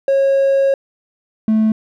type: tone pair in turn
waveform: triangle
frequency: 546 / 218.4 Hz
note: C#5 / A3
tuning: -26 / -13 cents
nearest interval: octave + major third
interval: 1587 cents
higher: first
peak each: -8 dBFS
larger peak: neither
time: 0.08-0.74 / 1.48-1.72 s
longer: first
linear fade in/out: 2 ms
effects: tanh soft clip ceiling -5 dBFS